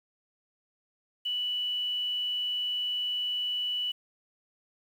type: tone with quantisation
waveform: sine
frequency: 2960 Hz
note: F#7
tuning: in tune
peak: -28 dBFS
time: 1.25-3.92 s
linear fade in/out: 10 ms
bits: 9
effects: none